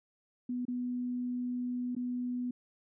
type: tone with dropouts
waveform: sine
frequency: 247 Hz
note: B3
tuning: in tune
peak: -32 dBFS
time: 0.49-2.51 s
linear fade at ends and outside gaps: 5 ms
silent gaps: 0.653-0.681 / 1.951-1.964 s
effects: none